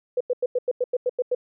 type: tone bursts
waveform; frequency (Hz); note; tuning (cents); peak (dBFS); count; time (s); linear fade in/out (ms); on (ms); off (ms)
sine; 497.2; B4; +12; -19; 10; 0.17-1.349; 5; 36; 91
effects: none